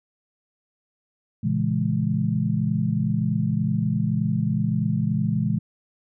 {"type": "chord", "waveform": "sine", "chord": "A# half-diminished seventh", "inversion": "none", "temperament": "just", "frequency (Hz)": [116.54, 139.85, 167.82, 209.8], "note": ["A#2", "C#3", "E3", "G#3"], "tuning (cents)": [0, 16, 31, 18], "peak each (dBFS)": [-26, -27, -25, -25], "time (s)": [1.43, 5.59], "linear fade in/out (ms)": 10, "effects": []}